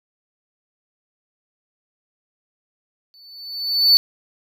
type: tone with exponential growth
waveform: triangle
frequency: 4493 Hz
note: C#8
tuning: 23 cents sharp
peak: -6 dBFS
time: 3.14-3.97 s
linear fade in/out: 0 ms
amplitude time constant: 180 ms
effects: none